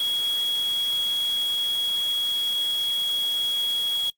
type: tone in noise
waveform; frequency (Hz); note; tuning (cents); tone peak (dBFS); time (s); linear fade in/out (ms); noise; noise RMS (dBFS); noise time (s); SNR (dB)
sine; 3322; G#7; 0; -22; 0-4.1; 2; white; -37; 0-4.1; +12
effects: noise-tail reverb RT60 0.1 s tail -25 dB re dry + Opus 32 kbps